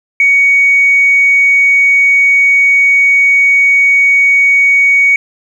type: tone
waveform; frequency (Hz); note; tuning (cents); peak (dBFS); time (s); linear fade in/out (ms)
sine; 2240; C#7; +18; -4; 0.2-5.16; 2
effects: tanh soft clip ceiling 0 dBFS + 7-bit